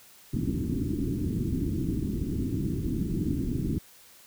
white low-pass noise, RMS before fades -29 dBFS, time 0.33-3.79 s, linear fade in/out 10 ms, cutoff 330 Hz, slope 48 dB/octave, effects white hiss -54 dBFS RMS until 4.26 s

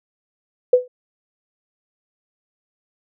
sine tone with exponential decay, 499.4 Hz, B4, 19 cents sharp, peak -5 dBFS, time 0.73-0.88 s, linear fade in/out 5 ms, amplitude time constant 31 ms, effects none

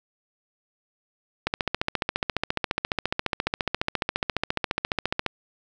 click train, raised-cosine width 0.3 ms, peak -7 dBFS, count 56, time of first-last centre 1.47-5.263 s, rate 14.5 Hz, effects none

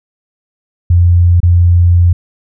sine tone with dropouts, 87.31 Hz, F2, in tune, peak -4 dBFS, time 0.9-2.13 s, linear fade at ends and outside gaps 5 ms, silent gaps 1.403-1.43 s, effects none

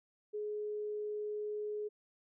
sine tone, 420.5 Hz, G#4, 22 cents sharp, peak -36 dBFS, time 0.33-1.89 s, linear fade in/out 20 ms, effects none

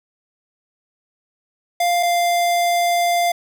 square tone pair in turn, 698.5 / 696 Hz, F5 / F5, 0 / -6 cents, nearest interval unison, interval 6 cents, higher first, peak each -16 dBFS, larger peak neither, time 1.8-2.03 / 2.03-3.32 s, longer second, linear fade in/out 5 ms, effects none

